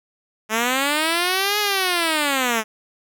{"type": "linear two-way sweep", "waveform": "5% pulse", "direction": "up then down", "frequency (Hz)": [213, 421.6, 213], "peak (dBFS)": -7, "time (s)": [0.49, 2.64], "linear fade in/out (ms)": 50, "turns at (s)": 1.59, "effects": []}